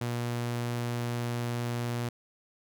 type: tone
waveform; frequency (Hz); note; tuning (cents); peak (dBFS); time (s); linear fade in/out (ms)
sawtooth; 119.7; A#2; +46; -26; 0.01-2.09; 5
effects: none